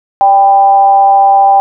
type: tone with frequency modulation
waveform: sine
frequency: 789 Hz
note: G5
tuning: 11 cents sharp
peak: -3 dBFS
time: 0.21-1.6 s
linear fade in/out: 0 ms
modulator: 207 Hz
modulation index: 0.36
effects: none